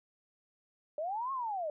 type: linear two-way sweep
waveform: sine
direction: up then down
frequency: 580 to 1100 to 580 Hz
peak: -33 dBFS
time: 0.98-1.7 s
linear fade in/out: 2 ms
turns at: 1.32 s
effects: none